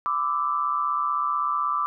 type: tone cluster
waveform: sine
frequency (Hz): 1007 / 1176 / 1312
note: B5 / D6 / E6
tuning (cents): +33 / +2 / -9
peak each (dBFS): -31 / -23 / -31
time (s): 0.06-1.86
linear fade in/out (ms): 0
effects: none